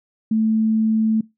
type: tone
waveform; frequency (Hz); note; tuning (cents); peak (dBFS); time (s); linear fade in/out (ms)
sine; 220; A3; 0; -15; 0.31-1.21; 5
effects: noise-tail reverb RT60 0.2 s tail -21 dB re dry